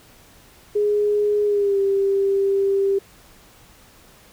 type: tone with pitch glide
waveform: sine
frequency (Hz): 415.3 to 393.6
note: G#4 to G4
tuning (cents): 0 to +7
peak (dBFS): -16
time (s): 0.75-2.99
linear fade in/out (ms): 10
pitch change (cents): -93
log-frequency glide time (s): 1.45-1.79
effects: pink hiss -50 dBFS RMS until 4.32 s